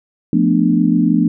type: chord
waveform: sine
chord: B half-diminished seventh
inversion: second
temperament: equal with one note detuned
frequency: 174.61 / 220 / 246.9 / 296 Hz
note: F3 / A3 / B3 / D4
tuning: 0 / 0 / 0 / +14 cents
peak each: -16 dBFS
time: 0.33-1.28 s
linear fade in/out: 2 ms
effects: none